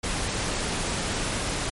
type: noise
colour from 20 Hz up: pink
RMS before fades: -28 dBFS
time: 0.03-1.7 s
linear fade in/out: 10 ms
effects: MP3 48 kbps